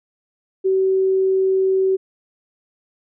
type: tone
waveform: sine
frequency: 380.9 Hz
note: G4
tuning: 50 cents flat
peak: -14 dBFS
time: 0.64-1.97 s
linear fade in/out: 20 ms
effects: none